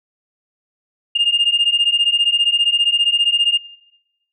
sine beating tone pair, 2814 / 2829 Hz, F7 / F7, +12 / +22 cents, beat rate 15 Hz, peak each -15 dBFS, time 1.15-3.58 s, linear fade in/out 10 ms, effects noise-tail reverb RT60 0.9 s tail -19 dB re dry + tanh soft clip ceiling -8 dBFS

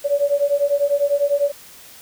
sine beating tone pair, 565 / 575 Hz, C#5 / D5, +33 / -37 cents, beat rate 10 Hz, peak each -19 / -18 dBFS, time 0.04-1.52 s, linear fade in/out 20 ms, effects white hiss -43 dBFS RMS until 2.01 s

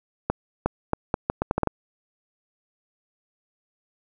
accelerating click train, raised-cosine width 1 ms, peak -7 dBFS, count 10, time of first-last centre 0.3-1.673 s, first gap 360 ms, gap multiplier 0.76, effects none

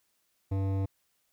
sine tone with hard clipping, 97 Hz, G2, 18 cents flat, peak -29 dBFS, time 0.51-0.86 s, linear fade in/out 10 ms, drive 14 dB, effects white hiss -74 dBFS RMS until 1.32 s

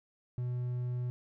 triangle tone, 123.47 Hz, B2, in tune, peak -30 dBFS, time 0.38-1.1 s, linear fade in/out 0 ms, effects none

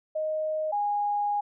sine tone pair in turn, 622.3 / 822.6 Hz, D#5 / G#5, 0 / -17 cents, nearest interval perfect fourth, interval 483 cents, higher second, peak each -26 / -24 dBFS, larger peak second, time 0.15-0.72 / 0.72-1.41 s, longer second, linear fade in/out 10 ms, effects none

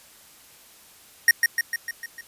square tone with echo, 1864.7 Hz, A#6, in tune, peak -12 dBFS, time 1.28-1.31 s, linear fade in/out 2 ms, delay 150 ms, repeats 6, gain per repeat -4 dB, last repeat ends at 2.21 s, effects white hiss -51 dBFS RMS until 2.27 s + resampled to 32000 Hz

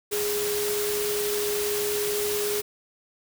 sine tone in noise, 414.8 Hz, G#4, 2 cents flat, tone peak -26 dBFS, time 0.11-2.62 s, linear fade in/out 20 ms, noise white, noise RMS -30 dBFS, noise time 0.11-2.62 s, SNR +1 dB, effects none

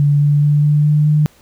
sine tone with pitch steps, 144.6 / 145.86 / 147.13 / 148.41 / 149.7 / 151 Hz, D3 / D3 / D3 / D3 / D3 / D3, -27 / -12 / +4 / +19 / +33 / +48 cents, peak -9 dBFS, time 0-1.26 s, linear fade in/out 0 ms, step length 210 ms, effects pink hiss -50 dBFS RMS until 1.41 s

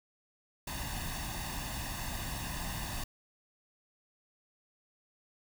pink noise with comb filter, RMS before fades -38 dBFS, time 0.67-3.04 s, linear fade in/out 5 ms, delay 1.1 ms, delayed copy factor +0.75, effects none

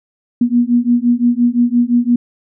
sine beating tone pair, 237.9 / 243.7 Hz, A#3 / B3, +35 / -23 cents, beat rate 5.8 Hz, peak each -13 dBFS, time 0.41-2.16 s, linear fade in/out 5 ms, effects none

